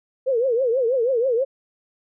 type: tone with vibrato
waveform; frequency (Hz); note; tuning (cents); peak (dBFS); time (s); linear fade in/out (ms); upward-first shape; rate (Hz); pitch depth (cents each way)
sine; 493.9; B4; 0; -17; 0.26-1.45; 20; triangle; 6.2; 200
effects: none